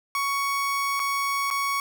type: tone with dropouts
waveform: 30% pulse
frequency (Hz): 1115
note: C#6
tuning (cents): +10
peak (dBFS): -21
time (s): 0.15-1.8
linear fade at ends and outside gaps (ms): 1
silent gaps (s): 0.995-0.999 / 1.503-1.51
effects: none